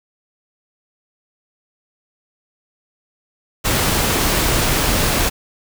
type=noise; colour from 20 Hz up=pink; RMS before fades=-17 dBFS; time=3.64-5.3 s; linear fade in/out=20 ms; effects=none